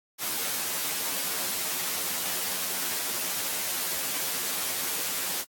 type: noise with comb filter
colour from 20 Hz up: white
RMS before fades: -30 dBFS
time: 0.18-5.45 s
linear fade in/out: 50 ms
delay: 11 ms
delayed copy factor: +0.9
effects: high-pass 150 Hz 12 dB/octave + AAC 64 kbps